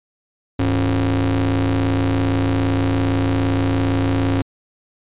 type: ring-modulated tone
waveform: 40% pulse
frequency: 86.3 Hz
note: F2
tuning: 20 cents flat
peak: -12 dBFS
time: 0.59-4.42 s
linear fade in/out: 5 ms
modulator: 187 Hz
effects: resampled to 8000 Hz